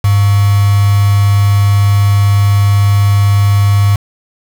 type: tone with quantisation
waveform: sine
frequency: 101 Hz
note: G#2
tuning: 48 cents flat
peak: -6 dBFS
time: 0.04-3.96 s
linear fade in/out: 5 ms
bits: 3
effects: none